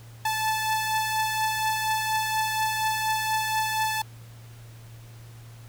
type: beating tone pair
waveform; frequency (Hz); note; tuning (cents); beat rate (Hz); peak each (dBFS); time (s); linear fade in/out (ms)
sawtooth; 872 / 876.2; A5 / A5; -16 / -7; 4.2; -21 / -28; 0.25-4.02; 5
effects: added 115 Hz sine -43 dBFS peak until 5.68 s + pink hiss -53 dBFS RMS until 5.68 s